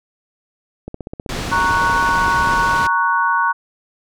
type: click train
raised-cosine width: 2 ms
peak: -15 dBFS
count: 27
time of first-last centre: 0.88-2.536 s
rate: 15.7 Hz
type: low-pass noise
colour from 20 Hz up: pink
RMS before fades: -25 dBFS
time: 1.29-2.87 s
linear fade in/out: 2 ms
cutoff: 6200 Hz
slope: 12 dB/octave
type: chord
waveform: sine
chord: F# major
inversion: first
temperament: equal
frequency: 932.3 / 1108.7 / 1480 Hz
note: A#5 / C#6 / F#6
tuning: 0 / 0 / 0 cents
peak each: -18 dBFS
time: 1.51-3.53 s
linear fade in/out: 20 ms
effects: none